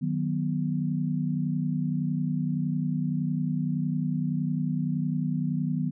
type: chord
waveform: sine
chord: B major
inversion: first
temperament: just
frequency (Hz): 154.34 / 185.21 / 246.9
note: D#3 / F#3 / B3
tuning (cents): -14 / +2 / 0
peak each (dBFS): -28 / -30 / -30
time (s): 0.01-5.91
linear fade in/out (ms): 20
effects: none